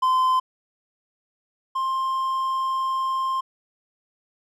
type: tone pair in turn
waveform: triangle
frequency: 1031 / 1055.1 Hz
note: C6 / C6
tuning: -26 / +14 cents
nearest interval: unison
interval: 40 cents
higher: second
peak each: -15 / -20 dBFS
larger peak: first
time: 0.02-0.4 / 1.75-3.41 s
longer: second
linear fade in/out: 10 ms
effects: none